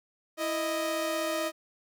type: tone pair together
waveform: sawtooth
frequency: 329.1 / 622.3 Hz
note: E4 / D#5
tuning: -3 / 0 cents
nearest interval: major seventh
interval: 1103 cents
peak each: -30 / -26 dBFS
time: 0.37-1.52 s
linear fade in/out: 50 ms
effects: none